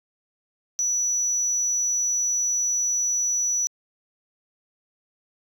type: tone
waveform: sine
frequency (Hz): 5910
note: F#8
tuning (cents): -3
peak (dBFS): -19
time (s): 0.79-3.67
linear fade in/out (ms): 0
effects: tanh soft clip ceiling -19 dBFS